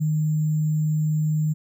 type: tone with sample-and-hold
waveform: sine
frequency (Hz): 154.1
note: D#3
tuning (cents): -16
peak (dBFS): -19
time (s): 0-1.54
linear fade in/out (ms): 20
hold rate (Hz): 7350
effects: none